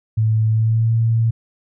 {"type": "tone with pitch glide", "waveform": "sine", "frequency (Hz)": [110, 113.94], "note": ["A2", "A#2"], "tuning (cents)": [0, -39], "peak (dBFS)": -13, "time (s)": [0.17, 1.31], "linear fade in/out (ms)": 10, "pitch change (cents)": 61, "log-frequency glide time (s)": [0.5, 0.92], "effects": []}